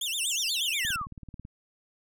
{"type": "tone with vibrato", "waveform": "sawtooth", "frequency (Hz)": 3118, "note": "G7", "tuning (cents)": -10, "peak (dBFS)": -26, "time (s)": [0.01, 0.96], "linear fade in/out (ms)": 5, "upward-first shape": "sine", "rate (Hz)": 8.3, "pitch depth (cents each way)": 280}
{"type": "exponential sweep", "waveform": "sine", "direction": "down", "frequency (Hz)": [10900, 1045], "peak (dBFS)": -30, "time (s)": [0.16, 1.07], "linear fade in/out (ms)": 50}
{"type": "click train", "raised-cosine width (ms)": 5, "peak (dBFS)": -30, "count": 12, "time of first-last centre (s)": [0.85, 1.451], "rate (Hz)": 18.3}
{"effects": []}